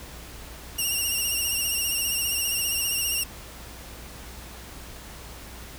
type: tone with vibrato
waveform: 10% pulse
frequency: 2800 Hz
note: F7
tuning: 4 cents sharp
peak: -16 dBFS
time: 0.78-3.24 s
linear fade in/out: 10 ms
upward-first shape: sine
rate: 15 Hz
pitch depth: 48 cents each way
effects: added 60 Hz sine -44 dBFS peak until 5.78 s + pink hiss -43 dBFS RMS until 5.78 s